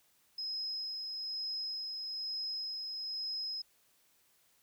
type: tone with tremolo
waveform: sine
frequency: 5110 Hz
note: D#8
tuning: 45 cents sharp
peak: -35 dBFS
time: 0.38-3.62 s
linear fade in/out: 5 ms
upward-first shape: sine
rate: 1.1 Hz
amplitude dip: 30%
effects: white hiss -70 dBFS RMS until 4.62 s